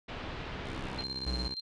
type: low-pass noise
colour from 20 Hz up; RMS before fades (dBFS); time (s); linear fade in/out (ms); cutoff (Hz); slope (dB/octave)
pink; -40; 0.08-1.04; 10; 3700; 24
type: tone with pitch glide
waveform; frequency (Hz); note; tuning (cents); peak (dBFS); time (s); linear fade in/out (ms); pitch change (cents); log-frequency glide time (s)
10% pulse; 65.41 to 65.98; C2 to C2; 0 to +15; -33; 0.64-1.55; 20; +15; 0.96-1.13
type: tone with tremolo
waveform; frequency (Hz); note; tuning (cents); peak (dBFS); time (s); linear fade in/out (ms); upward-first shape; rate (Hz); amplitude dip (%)
sine; 4162; C8; -10; -34; 0.98-1.61; 10; square; 17; 65
type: tone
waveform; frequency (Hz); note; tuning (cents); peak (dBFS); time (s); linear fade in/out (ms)
square; 61.74; B1; 0; -33; 1.26-1.48; 10
effects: resampled to 22050 Hz